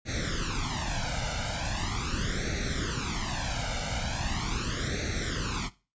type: noise with flanger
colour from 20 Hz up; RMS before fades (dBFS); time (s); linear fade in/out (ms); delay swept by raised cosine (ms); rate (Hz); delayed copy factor
pink; -31; 0.05-5.7; 50; 0.49 to 1.38; 0.4; +0.95
effects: noise-tail reverb RT60 0.3 s tail -17 dB re dry + resampled to 16000 Hz